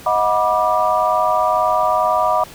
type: tone cluster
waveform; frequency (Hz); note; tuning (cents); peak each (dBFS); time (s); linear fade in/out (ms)
sine; 628 / 730 / 975 / 1183; D#5 / F#5 / B5 / D6; +16 / -24 / -23 / +12; -19; 0.06-2.44; 5
effects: pink hiss -39 dBFS RMS until 2.54 s